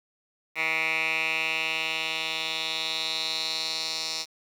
10% pulse tone with band-pass filter sweep, 160 Hz, D#3, 49 cents sharp, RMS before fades -29 dBFS, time 0.55-4.26 s, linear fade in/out 50 ms, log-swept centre 2200 to 4900 Hz, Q 4.2, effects 8-bit

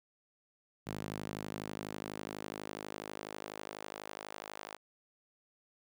sawtooth tone with high-pass filter sweep, 52.1 Hz, G#1, 6 cents sharp, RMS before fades -44 dBFS, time 0.86-4.77 s, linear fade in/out 20 ms, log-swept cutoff 150 to 710 Hz, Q 1, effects none

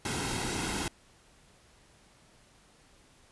pink noise with comb filter, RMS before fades -33 dBFS, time 0.05-0.88 s, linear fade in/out 2 ms, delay 1.7 ms, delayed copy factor -0.6, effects pink hiss -61 dBFS RMS until 3.31 s + resampled to 24000 Hz

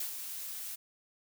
blue noise with ADSR envelope, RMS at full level -35 dBFS, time 0-0.76 s, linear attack 4 ms, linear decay 96 ms, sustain -6 dB, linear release 14 ms, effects none

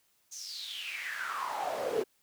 brown noise with high-pass filter sweep, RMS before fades -36 dBFS, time 0.31-2.04 s, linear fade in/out 20 ms, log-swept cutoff 6500 to 400 Hz, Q 7.6, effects white hiss -71 dBFS RMS until 2.22 s

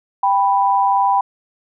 sine tone pair together, 789.2 / 987.8 Hz, G5 / B5, +11 / 0 cents, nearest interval major third, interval 389 cents, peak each -15 dBFS, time 0.23-1.21 s, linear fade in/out 5 ms, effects none

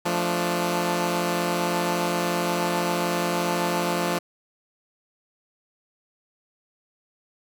10% pulse chord, D minor, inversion first, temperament equal, 174.61 / 220 / 293.7 Hz, F3 / A3 / D4, 0 / 0 / 0 cents, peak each -16 / -22 / -22 dBFS, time 0.05-4.19 s, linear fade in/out 10 ms, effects none

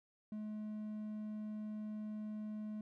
triangle tone, 213.2 Hz, G#3, 46 cents sharp, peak -39 dBFS, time 0.32-2.81 s, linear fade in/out 2 ms, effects none

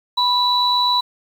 sine tone pair together, 986 / 3944 Hz, B5 / B7, -3 / -3 cents, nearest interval 2 octaves, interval 2400 cents, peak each -17 dBFS, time 0.17-1.01 s, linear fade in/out 10 ms, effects 7-bit

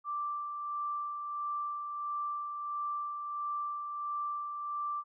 sine tone with tremolo, 1174.7 Hz, D6, in tune, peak -32 dBFS, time 0.04-5.04 s, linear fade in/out 50 ms, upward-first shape sine, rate 1.5 Hz, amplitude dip 40%, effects none

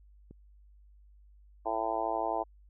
click, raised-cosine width 3 ms, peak -36 dBFS, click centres 0.31 s
harmonic tone, 111.9 Hz, A2, 30 cents sharp, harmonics 3 / 4 / 5 / 6 / 7 / 8 / 9, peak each -40 / -40 / -40 / -34 / -35 / -36 / -40 dBFS, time 1.65-2.44 s, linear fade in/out 20 ms
effects added 50 Hz sine -55 dBFS peak until 2.69 s

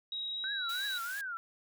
sine tone with pitch glide, 3816 to 3903 Hz, A#7 to B7, +40 to -21 cents, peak -35 dBFS, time 0.12-0.98 s, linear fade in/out 2 ms, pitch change +39 cents, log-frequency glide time 0.31-0.68 s
sine tone with vibrato, 1500 Hz, F#6, 23 cents sharp, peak -36 dBFS, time 0.44-1.37 s, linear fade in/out 0 ms, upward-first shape triangle, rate 3 Hz, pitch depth 200 cents each way
white high-pass noise, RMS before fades -46 dBFS, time 0.69-1.21 s, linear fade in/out 2 ms, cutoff 990 Hz, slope 12 dB/octave
effects none

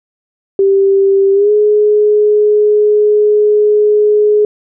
sine tone with pitch glide, 392 to 420.1 Hz, G4 to G#4, 0 to +20 cents, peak -6 dBFS, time 0.59-4.45 s, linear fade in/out 2 ms, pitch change +120 cents, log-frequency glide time 1.33-1.51 s, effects none

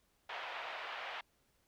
pink band-pass noise, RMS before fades -44 dBFS, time 0.29-1.21 s, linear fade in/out 5 ms, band 640 to 3200 Hz, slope 24 dB/octave, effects pink hiss -75 dBFS RMS until 1.67 s

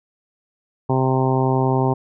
harmonic tone, 131 Hz, C3, 2 cents sharp, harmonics 1 / 2 / 3 / 4 / 5 / 6 / 7 / 8, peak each -19 / -23 / -22 / -29 / -28 / -26 / -25 / -32 dBFS, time 0.89-1.94 s, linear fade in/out 10 ms, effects none

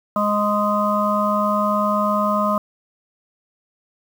harmonic tone, 207.7 Hz, G#3, in tune, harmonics 1 / 3 / 5 / 6, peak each -22 / -22 / -22 / -22 dBFS, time 0.16-2.58 s, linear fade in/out 2 ms, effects 7-bit

